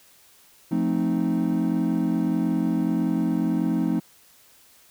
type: chord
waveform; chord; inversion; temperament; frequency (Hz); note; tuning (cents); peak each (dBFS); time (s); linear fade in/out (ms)
triangle; F dominant seventh; none; equal; 174.61 / 220 / 261.6 / 311.1; F3 / A3 / C4 / Eb4; 0 / 0 / 0 / 0; -24; 0.71-4; 10
effects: tanh soft clip ceiling -10 dBFS + white hiss -55 dBFS RMS until 4.9 s